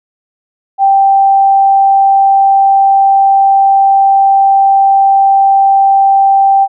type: tone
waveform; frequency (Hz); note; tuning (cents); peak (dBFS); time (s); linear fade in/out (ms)
sine; 784; G5; 0; -4; 0.78-6.68; 50
effects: none